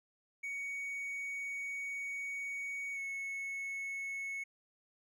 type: tone with pitch glide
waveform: triangle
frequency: 2239 to 2199 Hz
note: C#7 to C#7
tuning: +17 to -14 cents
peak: -36 dBFS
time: 0.43-4.44 s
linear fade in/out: 10 ms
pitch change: -31 cents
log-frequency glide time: 2.94-2.99 s
effects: none